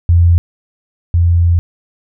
sine tone pair in turn, 85.7 / 85.7 Hz, F2 / F2, -32 / -32 cents, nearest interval unison, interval 0 cents, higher neither, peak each -5 / -7 dBFS, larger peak first, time 0.09-0.38 / 1.14-1.59 s, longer second, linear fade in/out 0 ms, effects none

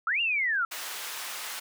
sine linear two-way sweep, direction up then down, 1233 to 2850 to 1306 Hz, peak -24 dBFS, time 0.07-0.65 s, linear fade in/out 2 ms, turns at 0.21 s
pink high-pass noise, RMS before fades -37 dBFS, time 0.71-1.6 s, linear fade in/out 10 ms, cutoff 1100 Hz, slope 12 dB/octave
effects none

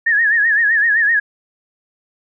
sine tone with vibrato, 1760 Hz, A6, in tune, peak -11 dBFS, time 0.06-1.2 s, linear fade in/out 10 ms, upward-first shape sine, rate 7.8 Hz, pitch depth 110 cents each way, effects none

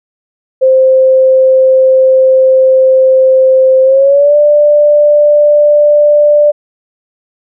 sine tone with pitch glide, 523.3 to 590.8 Hz, C5 to D5, 0 to +10 cents, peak -3 dBFS, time 0.61-6.52 s, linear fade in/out 20 ms, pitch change +210 cents, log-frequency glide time 3.83-4.36 s, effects none

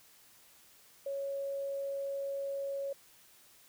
sine tone, 554 Hz, C#5, 1 cent flat, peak -34 dBFS, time 1.06-2.93 s, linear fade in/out 5 ms, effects white hiss -61 dBFS RMS until 3.68 s

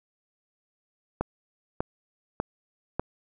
click train, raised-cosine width 1 ms, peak -12 dBFS, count 4, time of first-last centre 1.21-2.996 s, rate 1.68 Hz, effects none

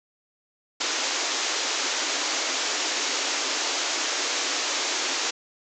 white band-pass noise, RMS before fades -27 dBFS, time 0.8-5.31 s, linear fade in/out 10 ms, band 260 to 7200 Hz, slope 96 dB/octave, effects none

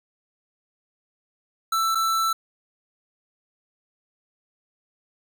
square tone with dropouts, 1328 Hz, E6, 12 cents sharp, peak -21 dBFS, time 1.72-2.33 s, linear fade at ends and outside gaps 5 ms, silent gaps 1.949-1.953 s, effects none

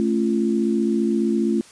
sine chord, A augmented, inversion none, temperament just, 220 / 275 / 343.8 Hz, A3 / C#4 / E#4, 0 / -14 / -27 cents, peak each -20 / -25 / -22 dBFS, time 0-1.61 s, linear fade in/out 0 ms, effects white hiss -47 dBFS RMS until 1.71 s + resampled to 22050 Hz

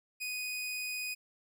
sawtooth tone, 2489 Hz, D#7, in tune, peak -32 dBFS, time 0.2-1.15 s, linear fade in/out 20 ms, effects none

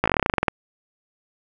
slowing click train, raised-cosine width 0.5 ms, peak -3 dBFS, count 15, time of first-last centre 0.04-0.482 s, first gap 17 ms, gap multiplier 1.09, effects none

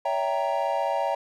triangle chord, C# diminished seventh, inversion none, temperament equal with one note detuned, 564.1 / 659.3 / 784 / 932.3 Hz, C#5 / E5 / G5 / Bb5, +30 / 0 / 0 / 0 cents, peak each -27 dBFS, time 0.05-1.15 s, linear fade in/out 5 ms, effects none

